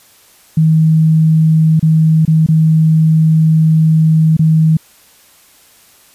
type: tone with dropouts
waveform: sine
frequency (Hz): 158.8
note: D#3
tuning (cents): +36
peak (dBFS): -6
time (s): 0.57-4.77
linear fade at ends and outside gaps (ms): 5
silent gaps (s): 1.796-1.826 / 2.252-2.277 / 2.464-2.486 / 4.368-4.392
effects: white hiss -46 dBFS RMS until 6.14 s + resampled to 32000 Hz